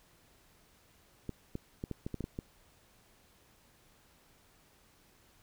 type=clicks; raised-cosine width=3 ms; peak=-24 dBFS; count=9; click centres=1.293 / 1.554 / 1.839 / 1.913 / 2.065 / 2.143 / 2.207 / 2.241 / 2.389 s; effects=pink hiss -65 dBFS RMS until 5.42 s